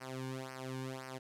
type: tone with flanger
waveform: sawtooth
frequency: 130.81 Hz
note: C3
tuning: in tune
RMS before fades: -43 dBFS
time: 0-1.19 s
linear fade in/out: 20 ms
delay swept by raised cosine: 0.27 to 1.57 ms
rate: 1.9 Hz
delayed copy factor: -0.9
effects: low-pass 12000 Hz 12 dB/octave